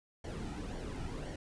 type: noise with flanger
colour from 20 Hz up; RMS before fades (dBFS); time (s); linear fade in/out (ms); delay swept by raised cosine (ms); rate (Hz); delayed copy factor
brown; -41; 0.24-1.36; 5; 0.78 to 1.88; 1.9; -0.6
effects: resampled to 22050 Hz